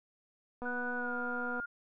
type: click train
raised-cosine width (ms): 1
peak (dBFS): -28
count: 241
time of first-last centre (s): 0.62-1.6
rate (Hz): 245
type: tone with pitch glide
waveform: sine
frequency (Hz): 1480 to 1414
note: F#6 to F6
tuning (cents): 0 to +21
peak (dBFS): -36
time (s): 0.65-1.66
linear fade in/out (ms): 10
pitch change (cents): -79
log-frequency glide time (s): 0.96-1.14
effects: none